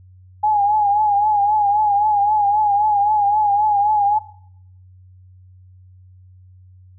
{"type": "tone with vibrato", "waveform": "sine", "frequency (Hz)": 830.6, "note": "G#5", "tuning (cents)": 0, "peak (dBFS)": -13, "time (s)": [0.43, 4.19], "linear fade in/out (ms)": 10, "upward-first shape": "triangle", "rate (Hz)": 3.8, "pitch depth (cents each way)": 73, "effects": ["noise-tail reverb RT60 0.7 s tail -19 dB re dry", "added 92 Hz sine -43 dBFS peak until 6.98 s"]}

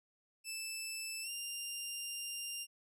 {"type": "tone with pitch glide", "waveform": "15% pulse", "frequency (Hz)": [2637, 2794], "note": ["E7", "F7"], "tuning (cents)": [0, 0], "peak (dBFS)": -33, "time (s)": [0.44, 2.67], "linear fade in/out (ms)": 50, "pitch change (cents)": 100, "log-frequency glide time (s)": [1.22, 1.3], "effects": []}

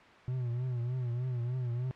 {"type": "tone with vibrato", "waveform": "triangle", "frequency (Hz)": 123.47, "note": "B2", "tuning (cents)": 0, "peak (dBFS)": -29, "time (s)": [0.28, 1.91], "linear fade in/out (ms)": 0, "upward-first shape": "triangle", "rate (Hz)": 3.3, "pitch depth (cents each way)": 95, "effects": ["white hiss -54 dBFS RMS until 1.95 s", "low-pass 2000 Hz 12 dB/octave"]}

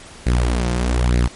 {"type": "tone with flanger", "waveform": "sawtooth", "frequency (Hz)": 60.6, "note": "B1", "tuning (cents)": -32, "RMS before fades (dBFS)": -17, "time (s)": [0.26, 1.28], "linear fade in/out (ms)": 10, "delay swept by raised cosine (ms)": [0.45, 5.75], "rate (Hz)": 1.1, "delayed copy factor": 0.7, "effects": ["pink hiss -40 dBFS RMS until 1.35 s", "MP3 48 kbps"]}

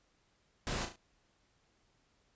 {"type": "noise with echo", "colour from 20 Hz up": "pink", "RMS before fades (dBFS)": -37, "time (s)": [0.67, 0.85], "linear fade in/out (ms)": 0, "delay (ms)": 36, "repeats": 3, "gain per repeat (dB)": -7, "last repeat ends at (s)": 0.958, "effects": ["pink hiss -73 dBFS RMS until 2.35 s", "resampled to 16000 Hz"]}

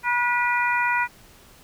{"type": "harmonic tone with a mistuned harmonic", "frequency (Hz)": 483.9, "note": "B4", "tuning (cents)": -35, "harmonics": [2, 3, 4, 5], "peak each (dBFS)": [-23, -25, -26, -27], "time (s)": [0.03, 1.08], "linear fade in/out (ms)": 50, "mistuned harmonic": 4, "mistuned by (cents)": 19, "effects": ["pink hiss -51 dBFS RMS until 1.63 s"]}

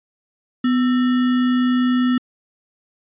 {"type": "tone with sample-and-hold", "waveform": "sine", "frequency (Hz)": 250, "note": "B3", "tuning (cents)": 21, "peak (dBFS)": -14, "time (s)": [0.64, 2.18], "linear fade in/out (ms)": 5, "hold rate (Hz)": 1575, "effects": ["resampled to 8000 Hz"]}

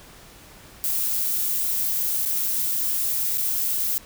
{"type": "noise with dropouts", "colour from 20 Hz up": "violet", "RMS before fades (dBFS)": -24, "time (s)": [0.84, 3.98], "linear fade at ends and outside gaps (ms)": 0, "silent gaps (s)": [[2.251, 2.259], [3.374, 3.38]], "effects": ["pink hiss -47 dBFS RMS until 4.05 s"]}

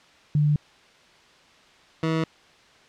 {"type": "tone pair in turn", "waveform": ["sine", "20% pulse"], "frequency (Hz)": [148.6, 160.98], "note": ["D3", "E3"], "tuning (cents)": [21, -41], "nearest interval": "minor second", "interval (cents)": 138, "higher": "second", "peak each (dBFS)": -17, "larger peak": "neither", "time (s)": [[0.35, 0.56], [2.03, 2.24]], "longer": "neither", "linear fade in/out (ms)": 2, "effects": ["white hiss -54 dBFS RMS until 2.88 s", "low-pass 4000 Hz 12 dB/octave"]}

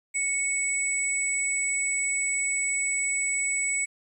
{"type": "tone pair together", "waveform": "sine", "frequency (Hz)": [2217, 7900], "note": ["C#7", "B8"], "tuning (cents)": [0, 0], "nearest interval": "octave + minor seventh", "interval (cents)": 2200, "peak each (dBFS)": -27, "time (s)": [0.14, 3.86], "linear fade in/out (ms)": 20, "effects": ["10-bit"]}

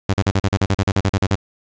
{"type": "tone bursts", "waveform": "sawtooth", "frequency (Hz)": 98, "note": "G2", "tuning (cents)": 0, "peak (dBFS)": -10, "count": 15, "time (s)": [0.09, 1.355], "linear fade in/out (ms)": 5, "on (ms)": 47, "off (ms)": 40, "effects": ["resampled to 16000 Hz", "7-bit"]}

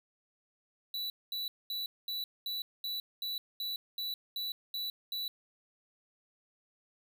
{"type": "tone bursts", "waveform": "square", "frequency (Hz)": 3951, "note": "B7", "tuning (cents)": 0, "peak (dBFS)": -35, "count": 12, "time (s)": [0.94, 5.28], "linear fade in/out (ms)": 2, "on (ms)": 160, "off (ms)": 220, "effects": ["12-bit"]}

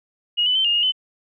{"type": "tone with pitch steps", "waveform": "sine", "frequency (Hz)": [2881, 2997, 3094, 2832, 2856, 3033], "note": ["F#7", "F#7", "G7", "F7", "F7", "F#7"], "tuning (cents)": [-47, 22, -23, 23, 38, 42], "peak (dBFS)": -16, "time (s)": [0.37, 0.922], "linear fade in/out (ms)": 20, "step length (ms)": 92, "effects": []}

